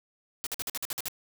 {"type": "noise bursts", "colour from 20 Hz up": "white", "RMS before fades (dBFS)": -33, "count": 9, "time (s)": [0.44, 1.083], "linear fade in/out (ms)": 0, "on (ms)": 27, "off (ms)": 50, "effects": []}